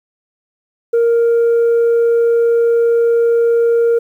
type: tone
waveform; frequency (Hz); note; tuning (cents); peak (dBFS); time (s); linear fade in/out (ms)
sine; 466.2; A#4; 0; -7; 0.93-3.99; 10
effects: tanh soft clip ceiling -8 dBFS + 8-bit